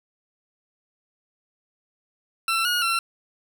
20% pulse tone with pitch steps, 1344 / 1441 / 1354 Hz, E6 / F#6 / E6, +33 / -46 / +46 cents, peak -16 dBFS, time 2.48-2.99 s, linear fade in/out 2 ms, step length 170 ms, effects none

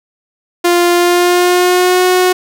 sawtooth tone with pitch glide, 349.2 to 365.5 Hz, F4 to F#4, 0 to -21 cents, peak -4 dBFS, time 0.64-2.33 s, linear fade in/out 10 ms, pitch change +79 cents, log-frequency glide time 0.93-2.05 s, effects none

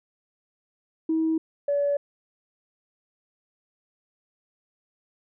sine tone pair in turn, 320.9 / 571.8 Hz, E4 / D5, -46 / -46 cents, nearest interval minor seventh, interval 1000 cents, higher second, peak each -20 dBFS, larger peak neither, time 1.09-1.38 / 1.68-1.97 s, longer neither, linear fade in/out 5 ms, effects tanh soft clip ceiling -16 dBFS

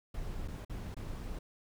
brown noise with dropouts, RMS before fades -40 dBFS, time 0.14-1.39 s, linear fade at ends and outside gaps 5 ms, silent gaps 0.478-0.482 / 0.649-0.696 / 0.945-0.966 s, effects none

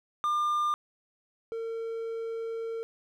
triangle tone pair in turn, 1200 / 454.8 Hz, D6 / A#4, +37 / -43 cents, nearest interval octave + perfect fourth, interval 1680 cents, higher first, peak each -23 / -30 dBFS, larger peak first, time 0.24-0.74 / 1.52-2.83 s, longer second, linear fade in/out 0 ms, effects none

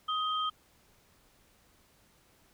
sine tone pair together, 1255 / 3162 Hz, D#6 / G7, +15 / +14 cents, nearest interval octave + major third, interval 1599 cents, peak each -30 / -35 dBFS, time 0.08-0.5 s, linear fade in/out 10 ms, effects pink hiss -65 dBFS RMS until 2.53 s

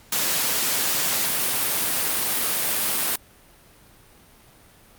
white high-pass noise, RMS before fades -23 dBFS, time 0.12-3.16 s, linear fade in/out 5 ms, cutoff 130 Hz, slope 12 dB/octave, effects pink hiss -52 dBFS RMS until 4.98 s + Opus 48 kbps

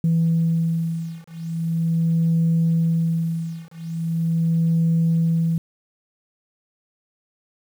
sine beating tone pair, 164.81 / 165.22 Hz, E3 / E3, 0 / +4 cents, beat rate 0.41 Hz, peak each -20 dBFS, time 0.04-5.58 s, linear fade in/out 2 ms, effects tanh soft clip ceiling -12 dBFS + 8-bit

